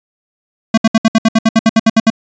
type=tone bursts; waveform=square; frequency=223.4 Hz; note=A3; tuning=27 cents sharp; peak=-6 dBFS; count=14; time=0.74-2.102 s; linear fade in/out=5 ms; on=36 ms; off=66 ms; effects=resampled to 16000 Hz

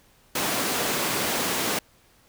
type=high-pass noise; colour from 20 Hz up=pink; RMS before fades=-26 dBFS; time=0.35-1.79 s; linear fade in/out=5 ms; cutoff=230 Hz; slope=12 dB/octave; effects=pink hiss -59 dBFS RMS until 2.28 s

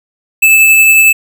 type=tone with tremolo; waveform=square; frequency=2624 Hz; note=E7; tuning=9 cents flat; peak=-3 dBFS; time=0.42-1.13 s; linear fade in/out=10 ms; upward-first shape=triangle; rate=11 Hz; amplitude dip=25%; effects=none

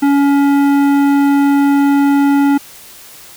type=tone with tanh clipping; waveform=triangle; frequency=281.6 Hz; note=C#4; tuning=27 cents sharp; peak=-10 dBFS; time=0.02-2.58 s; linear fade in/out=10 ms; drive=18 dB; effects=white hiss -37 dBFS RMS until 3.36 s

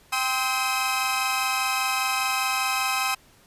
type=tone cluster; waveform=sawtooth; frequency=786 / 1040 / 1286 / 2547 Hz; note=G5 / C6 / E6 / D#7; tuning=+4 / -11 / -43 / +40 cents; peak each=-25 dBFS; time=0.12-3.15 s; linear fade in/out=10 ms; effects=pink hiss -56 dBFS RMS until 3.46 s + resampled to 32000 Hz

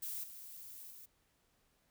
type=noise with level steps; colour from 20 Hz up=violet; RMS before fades=-42 / -51 / -54 dBFS; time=0.02-1.06 s; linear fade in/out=10 ms; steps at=0.23 / 0.9 s; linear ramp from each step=10 ms; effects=pink hiss -75 dBFS RMS until 1.9 s

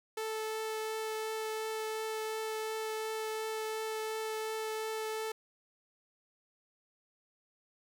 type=tone with vibrato; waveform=sawtooth; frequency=438.2 Hz; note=A4; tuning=7 cents flat; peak=-31 dBFS; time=0.17-5.32 s; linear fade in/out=5 ms; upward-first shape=triangle; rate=2.8 Hz; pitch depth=9 cents each way; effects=none

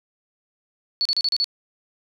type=tone bursts; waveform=sine; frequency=4435 Hz; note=C#8; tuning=in tune; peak=-18 dBFS; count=6; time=1.01-1.443 s; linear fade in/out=0 ms; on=43 ms; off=35 ms; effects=none

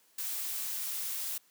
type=noise; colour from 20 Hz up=blue; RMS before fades=-36 dBFS; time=0.18-1.38 s; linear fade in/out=5 ms; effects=white hiss -66 dBFS RMS until 1.5 s + high-pass 150 Hz 12 dB/octave

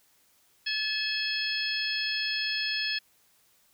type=harmonic tone with a mistuned harmonic; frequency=863 Hz; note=A5; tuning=34 cents flat; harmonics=2 / 3 / 4 / 5 / 6; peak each=-34 / -34 / -34 / -34 / -34 dBFS; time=0.66-2.99 s; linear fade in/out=10 ms; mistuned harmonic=4; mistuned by=-66 cents; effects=white hiss -65 dBFS RMS until 3.73 s

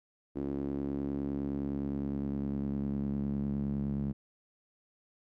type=tone with band-pass filter sweep; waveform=sawtooth; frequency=69.8 Hz; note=C#2; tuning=13 cents sharp; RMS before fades=-34 dBFS; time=0.35-4.13 s; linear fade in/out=20 ms; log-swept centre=310 to 190 Hz; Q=3.2; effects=none

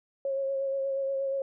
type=tone with vibrato; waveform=sine; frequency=544 Hz; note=C#5; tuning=33 cents flat; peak=-27 dBFS; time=0.25-1.42 s; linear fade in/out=2 ms; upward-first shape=sine; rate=8.4 Hz; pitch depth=22 cents each way; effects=none

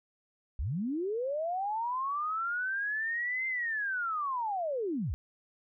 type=linear two-way sweep; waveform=sine; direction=up then down; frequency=49.75 to 2093 to 49.75 Hz; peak=-30 dBFS; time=0.59-5.14 s; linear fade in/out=0 ms; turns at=3.47 s; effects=none

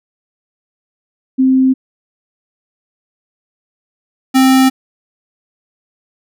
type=tone pair in turn; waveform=sine / square; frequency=261.6 / 262.8 Hz; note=C4 / C4; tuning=0 / +8 cents; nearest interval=unison; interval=8 cents; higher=second; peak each=-7 dBFS; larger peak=neither; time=1.38-1.74 / 4.34-4.7 s; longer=neither; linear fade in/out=20 ms; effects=none

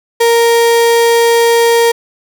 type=tone; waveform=35% pulse; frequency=465.8 Hz; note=A#4; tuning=1 cent flat; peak=-5 dBFS; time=0.2-1.92 s; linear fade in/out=10 ms; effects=none

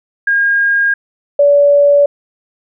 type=tone pair in turn; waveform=sine; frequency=1622 / 573.5 Hz; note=G#6 / D5; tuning=-41 / -41 cents; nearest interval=octave + tritone; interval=1800 cents; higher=first; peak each=-9 / -5 dBFS; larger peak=second; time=0.27-0.94 / 1.39-2.06 s; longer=neither; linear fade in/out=5 ms; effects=none

